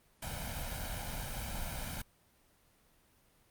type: noise with comb filter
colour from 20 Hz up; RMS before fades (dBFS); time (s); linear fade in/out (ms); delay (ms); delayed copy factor
pink; -39; 0.22-2.02; 5; 1.3; +0.85
effects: pink hiss -68 dBFS RMS until 3.5 s + Opus 32 kbps

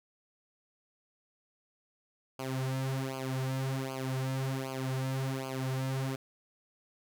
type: tone with flanger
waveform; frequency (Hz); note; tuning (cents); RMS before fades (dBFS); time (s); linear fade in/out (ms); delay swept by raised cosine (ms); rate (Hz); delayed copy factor
sawtooth; 132.3; C3; +20; -34; 2.39-6.16; 5; 0.53 to 4.93; 1.3; -0.95
effects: none

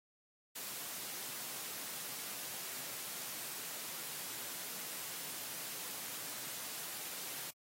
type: high-pass noise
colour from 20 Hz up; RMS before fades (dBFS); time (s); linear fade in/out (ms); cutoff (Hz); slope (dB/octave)
white; -44; 0.55-7.51; 10; 110; 48
effects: AAC 48 kbps

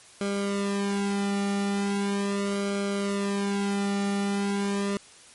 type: tone with flanger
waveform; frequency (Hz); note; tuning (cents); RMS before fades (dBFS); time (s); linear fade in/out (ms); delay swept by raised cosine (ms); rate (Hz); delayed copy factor
sawtooth; 200; G3; +35; -27; 0.21-4.97; 0; 1.1 to 1.9; 0.39; -0.95
effects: white hiss -51 dBFS RMS until 5.34 s + MP3 48 kbps

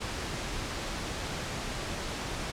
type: noise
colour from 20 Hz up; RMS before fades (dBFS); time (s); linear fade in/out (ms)
pink; -35; 0-2.52; 20
effects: low-pass 7000 Hz 12 dB/octave

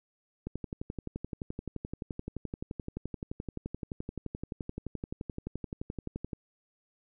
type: click train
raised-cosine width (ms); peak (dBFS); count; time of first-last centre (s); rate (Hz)
3; -23; 69; 0.47-6.332; 11.6
effects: none

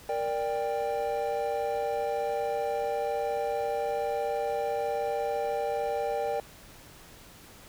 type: chord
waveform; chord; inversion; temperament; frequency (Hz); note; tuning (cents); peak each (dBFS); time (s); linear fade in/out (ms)
triangle; G minor; first; equal with one note detuned; 466.2 / 587.3 / 791.7; Bb4 / D5 / G5; 0 / 0 / +17; -30; 0.09-6.4; 2
effects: pink hiss -51 dBFS RMS until 7.68 s

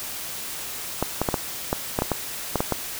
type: clicks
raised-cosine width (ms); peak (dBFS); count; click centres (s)
1; -7; 11; 1.026 / 1.216 / 1.288 / 1.342 / 1.729 / 1.989 / 2.021 / 2.117 / 2.557 / 2.605 / 2.723
effects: white hiss -33 dBFS RMS until 2.99 s

